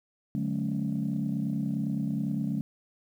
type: chord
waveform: sine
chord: D major seventh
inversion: none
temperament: equal with one note detuned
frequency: 146.83 / 185 / 214.6 / 277.2 Hz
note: D3 / F#3 / A3 / C#4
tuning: 0 / 0 / -43 / 0 cents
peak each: -32 / -33 / -30 / -34 dBFS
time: 0.35-2.61 s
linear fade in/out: 0 ms
effects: tanh soft clip ceiling -20 dBFS + 10-bit